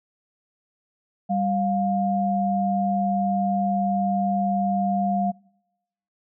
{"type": "tone pair together", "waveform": "sine", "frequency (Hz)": [196, 705.4], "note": ["G3", "F5"], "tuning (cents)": [0, 17], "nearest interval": "octave + minor seventh", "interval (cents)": 2217, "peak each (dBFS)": -23, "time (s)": [1.29, 5.32], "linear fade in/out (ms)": 20, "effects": ["noise-tail reverb RT60 0.9 s tail -26 dB re dry"]}